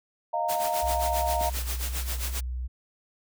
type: chord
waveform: sine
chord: Eb suspended second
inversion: none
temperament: equal with one note detuned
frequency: 622.3 / 698.5 / 922.7 Hz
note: Eb5 / F5 / Bb5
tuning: 0 / 0 / -18 cents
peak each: -31 / -28 / -29 dBFS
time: 0.33-1.5 s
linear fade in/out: 10 ms
type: noise with tremolo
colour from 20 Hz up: white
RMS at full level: -32 dBFS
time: 0.48-2.41 s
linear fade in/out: 20 ms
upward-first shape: sine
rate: 7.5 Hz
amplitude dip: 75%
type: tone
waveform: sine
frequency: 62.2 Hz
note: B1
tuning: 13 cents sharp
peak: -29 dBFS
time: 0.82-2.68 s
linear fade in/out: 20 ms
type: click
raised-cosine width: 3 ms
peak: -28 dBFS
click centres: 1.412 s
effects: none